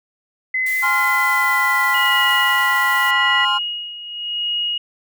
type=tone with pitch glide; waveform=sine; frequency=2036 to 1956.4 Hz; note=C7 to B6; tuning=-48 to -17 cents; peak=-17 dBFS; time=0.54-3.45 s; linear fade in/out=5 ms; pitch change=-69 cents; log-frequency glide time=0.86-2.24 s
type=noise; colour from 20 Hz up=blue; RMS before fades=-32 dBFS; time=0.66-3.11 s; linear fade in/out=5 ms
type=chord; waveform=triangle; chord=F minor; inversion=first; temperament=equal; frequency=830.6 / 1046.5 / 1396.9 Hz; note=Ab5 / C6 / F6; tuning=0 / 0 / 0 cents; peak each=-23 / -18 / -20 dBFS; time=0.82-3.59 s; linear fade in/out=20 ms
type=tone with tremolo; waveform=sine; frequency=2881 Hz; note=F#7; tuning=47 cents flat; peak=-18 dBFS; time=1.94-4.78 s; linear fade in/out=5 ms; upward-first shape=sine; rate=0.85 Hz; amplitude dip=75%
effects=none